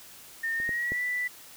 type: tone with pitch glide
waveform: sine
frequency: 1823 to 1976.5 Hz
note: A#6 to B6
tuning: -39 to +1 cents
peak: -27 dBFS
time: 0.43-1.28 s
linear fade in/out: 10 ms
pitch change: +140 cents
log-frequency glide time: 0.55-1.02 s
type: clicks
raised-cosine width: 2 ms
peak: -31 / -24 / -22 dBFS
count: 3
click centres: 0.601 / 0.692 / 0.92 s
effects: white hiss -49 dBFS RMS until 1.56 s

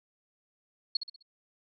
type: tone with echo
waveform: sine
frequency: 4333 Hz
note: C#8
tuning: 40 cents flat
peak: -24 dBFS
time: 0.95-0.97 s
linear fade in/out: 5 ms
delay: 64 ms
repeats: 4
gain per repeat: -8 dB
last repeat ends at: 1.226 s
effects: none

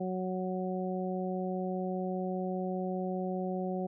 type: harmonic tone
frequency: 185 Hz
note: F#3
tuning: in tune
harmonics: 1 / 2 / 3 / 4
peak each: -34 / -37 / -39 / -40 dBFS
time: 0-3.87 s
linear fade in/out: 10 ms
effects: none

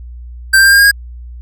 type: tone with pitch steps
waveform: square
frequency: 1568 / 1581.6 / 1595.4 / 1609.3 / 1623.3 / 1637.4 Hz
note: G6 / G6 / G6 / G6 / G#6 / G#6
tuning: 0 / +15 / +30 / +45 / -40 / -25 cents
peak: -5 dBFS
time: 0.53-0.914 s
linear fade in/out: 10 ms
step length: 64 ms
effects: added 60 Hz sine -27 dBFS peak until 1.41 s

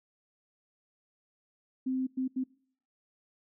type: tone bursts at uneven times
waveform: sine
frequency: 259.7 Hz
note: C4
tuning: 13 cents flat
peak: -28 dBFS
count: 3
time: 1.86-2.07 / 2.17-2.28 / 2.36-2.44 s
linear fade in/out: 10 ms
effects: noise-tail reverb RT60 0.6 s tail -24 dB re dry

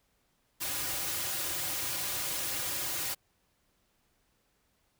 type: noise with comb filter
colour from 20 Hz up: white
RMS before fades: -34 dBFS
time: 0.6-3.15 s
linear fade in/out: 20 ms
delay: 4.5 ms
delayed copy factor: -0.95
effects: pink hiss -73 dBFS RMS until 4.99 s

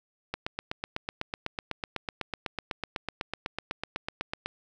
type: click train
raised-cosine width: 0.3 ms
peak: -15 dBFS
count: 34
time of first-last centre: 0.34-4.46 s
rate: 8.01 Hz
effects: none

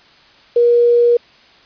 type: tone with quantisation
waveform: sine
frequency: 476.8 Hz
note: A#4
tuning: 39 cents sharp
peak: -8 dBFS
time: 0.56-1.17 s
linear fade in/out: 5 ms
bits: 6
effects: white hiss -47 dBFS RMS until 1.65 s + resampled to 11025 Hz

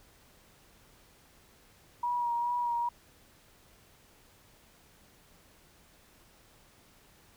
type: tone with vibrato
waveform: sine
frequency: 957 Hz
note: A#5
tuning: 45 cents sharp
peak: -28 dBFS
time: 2.03-2.89 s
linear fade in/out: 5 ms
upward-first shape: sine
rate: 2.4 Hz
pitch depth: 24 cents each way
effects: pink hiss -61 dBFS RMS until 7.36 s

